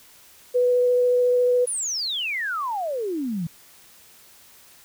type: tone with vibrato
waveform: sine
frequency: 493.9 Hz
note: B4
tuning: in tune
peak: -16 dBFS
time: 0.54-1.66 s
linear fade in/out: 20 ms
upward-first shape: triangle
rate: 14 Hz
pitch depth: 9 cents each way
type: exponential sweep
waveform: sine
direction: down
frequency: 10548 to 156.9 Hz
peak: -24 dBFS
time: 1.67-3.47 s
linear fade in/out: 5 ms
effects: white hiss -51 dBFS RMS until 4.84 s